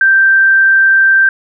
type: tone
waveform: sine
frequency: 1568 Hz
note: G6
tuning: in tune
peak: -5 dBFS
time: 0.01-1.29 s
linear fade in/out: 2 ms
effects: none